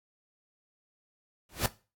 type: noise with exponential growth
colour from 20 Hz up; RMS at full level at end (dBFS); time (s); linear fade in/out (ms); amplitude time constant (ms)
pink; -23; 1.49-1.66; 2; 35
effects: noise-tail reverb RT60 0.3 s tail -17 dB re dry + AAC 64 kbps